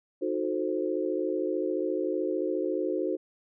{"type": "chord", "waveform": "sine", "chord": "D# diminished seventh", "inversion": "none", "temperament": "equal with one note detuned", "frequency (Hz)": [311.1, 364.9, 440, 523.3], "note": ["D#4", "F#4", "A4", "C5"], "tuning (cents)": [0, -24, 0, 0], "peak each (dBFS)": [-32, -30, -34, -33], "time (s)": [0.21, 3.17], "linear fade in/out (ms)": 20, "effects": []}